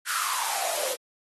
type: noise with high-pass filter sweep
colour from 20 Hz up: white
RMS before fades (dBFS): -28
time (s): 0.05-0.97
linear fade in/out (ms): 50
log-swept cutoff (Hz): 1500 to 470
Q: 8.5
effects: AAC 32 kbps